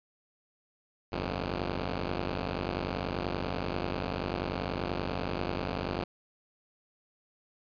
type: tone pair together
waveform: 5% pulse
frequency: 50.31 / 88.5 Hz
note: G1 / F2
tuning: +46 / +23 cents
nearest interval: minor seventh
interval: 977 cents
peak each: -23 dBFS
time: 1.12-6.04 s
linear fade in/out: 5 ms
effects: resampled to 11025 Hz